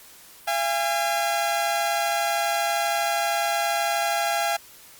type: tone pair together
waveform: sawtooth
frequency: 682 / 814.6 Hz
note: F5 / G#5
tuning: -41 / -34 cents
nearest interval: minor third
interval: 307 cents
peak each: -21 dBFS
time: 0.47-4.57 s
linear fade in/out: 10 ms
effects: white hiss -48 dBFS RMS until 4.99 s + Opus 48 kbps